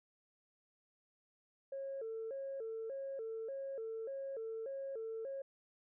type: tone with vibrato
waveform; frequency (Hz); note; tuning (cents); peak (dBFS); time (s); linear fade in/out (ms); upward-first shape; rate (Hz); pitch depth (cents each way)
sine; 493.9; B4; 0; -39; 1.72-5.42; 5; square; 1.7; 170
effects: tanh soft clip ceiling -36 dBFS

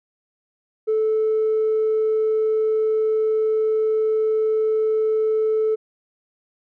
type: tone with tanh clipping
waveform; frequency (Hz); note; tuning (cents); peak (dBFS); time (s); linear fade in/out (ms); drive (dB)
triangle; 436.5; A4; -14; -17; 0.87-5.76; 20; 5
effects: none

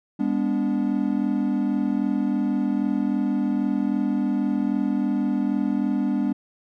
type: tone cluster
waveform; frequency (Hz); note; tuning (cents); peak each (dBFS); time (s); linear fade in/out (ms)
triangle; 202.7 / 246.4 / 289; G#3 / B3 / D4; -42 / -4 / -28; -23; 0.19-6.33; 10
effects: none

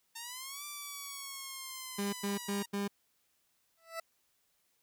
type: linear two-way sweep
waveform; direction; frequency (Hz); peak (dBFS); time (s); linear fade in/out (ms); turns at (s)
5% pulse; up then down; 902 to 1174.7 to 941; -30; 0.15-2.66; 10; 0.65
type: tone bursts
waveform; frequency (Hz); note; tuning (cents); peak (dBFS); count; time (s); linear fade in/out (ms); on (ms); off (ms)
30% pulse; 201.1; G3; +44; -30; 4; 1.98-2.88; 10; 150; 100
type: tone with exponential growth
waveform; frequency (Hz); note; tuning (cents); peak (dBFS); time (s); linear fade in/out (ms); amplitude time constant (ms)
20% pulse; 659.3; E5; 0; -30; 3.77-4; 5; 48
effects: white hiss -75 dBFS RMS until 4.82 s

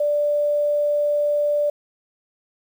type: tone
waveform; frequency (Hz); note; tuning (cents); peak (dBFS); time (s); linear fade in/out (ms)
sine; 587.3; D5; 0; -17; 0-1.7; 5
effects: 8-bit

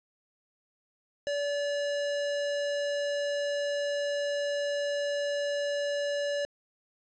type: tone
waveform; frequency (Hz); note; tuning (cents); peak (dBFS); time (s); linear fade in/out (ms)
square; 575; D5; -37; -29; 1.27-6.45; 0
effects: resampled to 16000 Hz + 10-bit

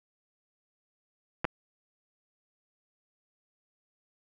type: clicks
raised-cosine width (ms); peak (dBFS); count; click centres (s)
0.5; -13; 2; 1.445 / 1.451
effects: none

